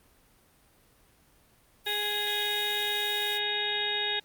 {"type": "noise", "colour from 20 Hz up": "blue", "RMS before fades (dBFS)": -41, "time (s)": [1.84, 3.4], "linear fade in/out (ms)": 50}
{"type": "harmonic tone", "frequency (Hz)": 415.3, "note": "G#4", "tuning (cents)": 0, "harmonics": [1, 2, 4, 5, 6, 7, 8, 9], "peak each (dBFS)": [-38, -38, -35, -39, -40, -39, -39, -30], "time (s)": [1.86, 4.2], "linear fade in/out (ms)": 10}
{"effects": ["pink hiss -62 dBFS RMS until 4.24 s", "Opus 32 kbps"]}